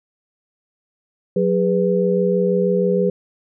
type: tone cluster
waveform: sine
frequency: 183.6 / 408.1 / 494.4 Hz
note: F#3 / G#4 / B4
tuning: -13 / -30 / +2 cents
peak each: -19 dBFS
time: 1.36-3.1 s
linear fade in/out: 5 ms
effects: none